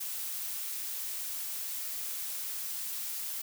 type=noise; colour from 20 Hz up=blue; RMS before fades=-37 dBFS; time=0-3.42 s; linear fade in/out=10 ms; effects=none